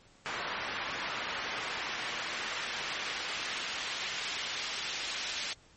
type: noise with band-pass filter sweep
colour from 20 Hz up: pink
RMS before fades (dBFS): -37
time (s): 0.26-5.53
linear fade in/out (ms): 0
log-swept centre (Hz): 1500 to 3800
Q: 0.83
effects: pink hiss -61 dBFS RMS until 5.76 s + MP3 32 kbps